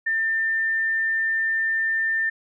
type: tone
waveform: sine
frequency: 1795 Hz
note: A6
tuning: 34 cents sharp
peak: -20 dBFS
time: 0.06-2.3 s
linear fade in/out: 10 ms
effects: none